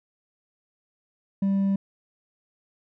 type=tone with hard clipping; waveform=sine; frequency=196 Hz; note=G3; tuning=in tune; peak=-21 dBFS; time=1.42-1.76 s; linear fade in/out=5 ms; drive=2 dB; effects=none